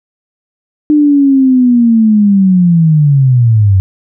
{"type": "linear sweep", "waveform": "sine", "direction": "down", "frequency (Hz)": [302.8, 92.5], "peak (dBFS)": -4, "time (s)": [0.9, 3.8], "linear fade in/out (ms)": 0, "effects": []}